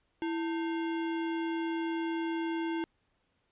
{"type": "tone with sample-and-hold", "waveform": "sine", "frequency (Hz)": 329.6, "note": "E4", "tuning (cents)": 0, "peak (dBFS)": -30, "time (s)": [0.22, 2.84], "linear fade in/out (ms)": 0, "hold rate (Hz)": 1225, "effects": ["pink hiss -75 dBFS RMS until 3.51 s", "resampled to 8000 Hz"]}